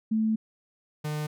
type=tone pair in turn; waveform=sine / 45% pulse; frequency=219.5 / 151.04 Hz; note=A3 / D3; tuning=-4 / +49 cents; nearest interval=tritone; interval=647 cents; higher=first; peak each=-22 / -29 dBFS; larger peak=first; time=0.11-0.36 / 1.04-1.27 s; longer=first; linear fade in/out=10 ms; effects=none